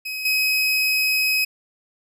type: tone with level steps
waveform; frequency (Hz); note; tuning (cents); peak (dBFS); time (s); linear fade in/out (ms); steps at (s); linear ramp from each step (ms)
30% pulse; 2537; D#7; +33; -24 / -15; 0.05-1.45; 10; 0.25; 5
effects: none